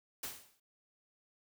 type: noise with exponential decay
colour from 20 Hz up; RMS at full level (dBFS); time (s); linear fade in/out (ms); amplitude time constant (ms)
white; -38; 0.23-0.6; 5; 79
effects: none